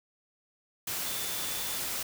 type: tone in noise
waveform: sine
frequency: 3520 Hz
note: A7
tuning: in tune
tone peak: -43 dBFS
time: 1.06-1.78 s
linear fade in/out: 5 ms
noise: white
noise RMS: -34 dBFS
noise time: 0.87-2.03 s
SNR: -12 dB
effects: none